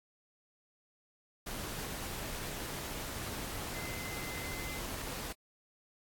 sine tone in noise, 2060 Hz, C7, 28 cents flat, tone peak -46 dBFS, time 3.74-4.8 s, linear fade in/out 10 ms, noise pink, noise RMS -41 dBFS, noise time 1.46-5.33 s, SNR -8 dB, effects AAC 64 kbps

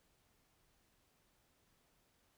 silence, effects pink hiss -75 dBFS RMS until 2.37 s

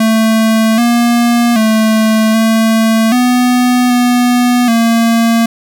square tone with pitch steps, 221.9 / 237.2 / 219.3 / 223.2 / 248 / 245.3 / 229.6 Hz, A3 / A#3 / A3 / A3 / B3 / B3 / A#3, +15 / +30 / -6 / +25 / +7 / -12 / -26 cents, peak -8 dBFS, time 0-5.46 s, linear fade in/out 5 ms, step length 780 ms, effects none

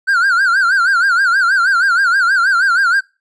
triangle tone with vibrato, 1484 Hz, F#6, 5 cents sharp, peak -8 dBFS, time 0.07-3.01 s, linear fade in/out 20 ms, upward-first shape sine, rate 6.3 Hz, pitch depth 150 cents each way, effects noise-tail reverb RT60 0.3 s tail -25 dB re dry + resampled to 24000 Hz

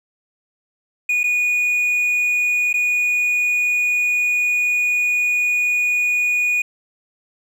triangle tone with dropouts, 2459 Hz, D#7, 21 cents flat, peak -14 dBFS, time 1.09-6.62 s, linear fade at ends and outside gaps 5 ms, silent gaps 1.233-1.239 / 2.729-2.739 s, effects none

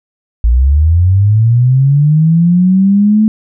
sine linear sweep, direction up, 55 to 219.3 Hz, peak -5 dBFS, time 0.44-3.28 s, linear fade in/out 0 ms, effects none

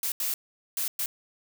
blue noise bursts at uneven times, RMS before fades -29 dBFS, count 4, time 0.03-0.12 / 0.2-0.34 / 0.77-0.88 / 0.99-1.06 s, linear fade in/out 2 ms, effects none

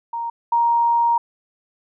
sine tone pair in turn, 932.3 / 937.4 Hz, A#5 / A#5, 0 / +9 cents, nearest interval unison, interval 9 cents, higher second, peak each -23 / -14 dBFS, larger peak second, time 0.13-0.3 / 0.52-1.18 s, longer second, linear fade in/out 5 ms, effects none

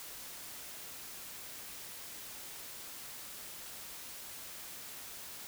silence, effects white hiss -47 dBFS RMS until 5.47 s

